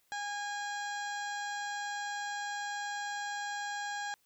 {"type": "harmonic tone", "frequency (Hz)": 819, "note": "G#5", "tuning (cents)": -24, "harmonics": [1, 2, 3, 4, 5, 6, 7, 8, 9], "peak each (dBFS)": [-38, -39, -53, -49, -49, -56, -51, -57, -51], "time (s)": [0.12, 4.14], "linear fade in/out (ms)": 0, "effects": ["white hiss -72 dBFS RMS until 4.25 s"]}